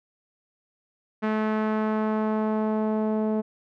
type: tone with low-pass filter sweep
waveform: sawtooth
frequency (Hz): 216.3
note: A3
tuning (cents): -29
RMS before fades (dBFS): -25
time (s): 1.22-3.42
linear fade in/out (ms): 20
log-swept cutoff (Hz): 1800 to 630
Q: 1.2
effects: none